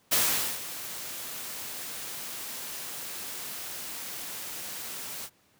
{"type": "noise with ADSR envelope", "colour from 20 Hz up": "white", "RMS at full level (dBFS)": -23, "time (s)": [0.11, 5.3], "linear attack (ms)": 16, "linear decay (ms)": 460, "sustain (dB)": -15, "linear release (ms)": 61, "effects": ["pink hiss -65 dBFS RMS until 5.59 s", "high-pass 100 Hz 12 dB/octave"]}